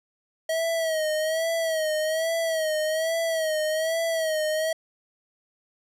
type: tone with vibrato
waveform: square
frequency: 639 Hz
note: D#5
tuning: 46 cents sharp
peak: -24 dBFS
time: 0.49-4.73 s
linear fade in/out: 5 ms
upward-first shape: sine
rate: 1.2 Hz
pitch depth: 64 cents each way
effects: resampled to 32000 Hz